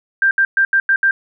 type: tone bursts at uneven times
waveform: sine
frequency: 1582 Hz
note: G6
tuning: 15 cents sharp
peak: -10 dBFS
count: 6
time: 0.22-0.31 / 0.38-0.45 / 0.57-0.65 / 0.73-0.8 / 0.89-0.96 / 1.03-1.11 s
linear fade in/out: 2 ms
effects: none